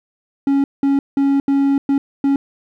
triangle tone bursts at uneven times, 277.2 Hz, C#4, in tune, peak -10 dBFS, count 6, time 0.47-0.64 / 0.83-0.99 / 1.17-1.4 / 1.48-1.78 / 1.89-1.98 / 2.24-2.36 s, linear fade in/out 2 ms, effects none

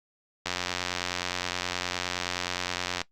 click train, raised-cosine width 0.2 ms, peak -11 dBFS, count 230, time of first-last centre 0.46-3.016 s, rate 89.6 Hz, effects noise-tail reverb RT60 0.1 s tail -19 dB re dry + Opus 48 kbps

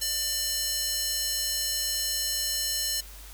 square tone with high-pass filter, 597 Hz, D5, 28 cents sharp, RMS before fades -29 dBFS, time 0.01-3.01 s, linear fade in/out 10 ms, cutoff 4700 Hz, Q 1.1, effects added 50 Hz sine -44 dBFS peak until 3.33 s + white hiss -48 dBFS RMS until 3.33 s

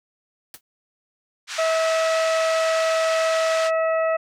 white noise with exponential decay, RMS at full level -34 dBFS, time 0.54-0.61 s, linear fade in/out 2 ms, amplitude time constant 15 ms
pink band-pass noise, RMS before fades -31 dBFS, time 1.47-3.71 s, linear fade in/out 50 ms, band 1200 to 7300 Hz, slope 24 dB/octave
harmonic tone, 647 Hz, E5, 32 cents flat, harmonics 1 / 2 / 3 / 4, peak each -19 / -27 / -31 / -36 dBFS, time 1.58-4.17 s, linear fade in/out 10 ms
effects none

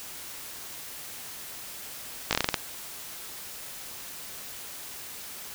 slowing click train, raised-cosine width 0.2 ms, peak -5 dBFS, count 8, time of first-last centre 2.31-2.542 s, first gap 18 ms, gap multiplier 1.2, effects white hiss -41 dBFS RMS until 5.54 s

